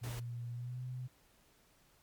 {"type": "tone with pitch glide", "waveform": "sine", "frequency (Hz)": [119.4, 126.5], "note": ["A#2", "B2"], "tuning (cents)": [42, 42], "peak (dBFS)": -39, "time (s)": [0.01, 1.08], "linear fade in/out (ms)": 20, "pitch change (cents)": 100, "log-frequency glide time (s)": [0.52, 0.82]}
{"type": "noise", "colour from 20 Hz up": "pink", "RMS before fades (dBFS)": -47, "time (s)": [0.03, 0.2], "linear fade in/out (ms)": 10}
{"effects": ["pink hiss -68 dBFS RMS until 2.02 s", "MP3 96 kbps"]}